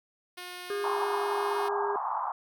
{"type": "tone", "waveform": "5% pulse", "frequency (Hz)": 358.8, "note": "F4", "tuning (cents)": 47, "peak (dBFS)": -28, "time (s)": [0.37, 1.69], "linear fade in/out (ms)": 10}
{"type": "harmonic tone", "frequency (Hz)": 406.6, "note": "G#4", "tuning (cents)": -37, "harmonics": [1, 3, 4], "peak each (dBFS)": [-30, -40, -42], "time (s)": [0.7, 1.96], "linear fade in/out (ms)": 2}
{"type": "band-pass noise", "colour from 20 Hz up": "white", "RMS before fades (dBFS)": -32, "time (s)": [0.84, 2.32], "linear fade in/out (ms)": 2, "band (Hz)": [790, 1100], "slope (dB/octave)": 48}
{"effects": []}